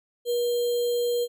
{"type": "tone with sample-and-hold", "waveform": "sine", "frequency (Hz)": 480, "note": "B4", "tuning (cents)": -49, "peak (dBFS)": -22, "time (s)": [0.25, 1.28], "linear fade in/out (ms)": 50, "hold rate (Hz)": 3675, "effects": []}